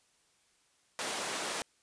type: high-pass noise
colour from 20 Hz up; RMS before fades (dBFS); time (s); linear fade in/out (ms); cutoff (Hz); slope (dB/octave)
pink; -36; 0.99-1.62; 0; 390; 12
effects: white hiss -70 dBFS RMS until 1.82 s + resampled to 22050 Hz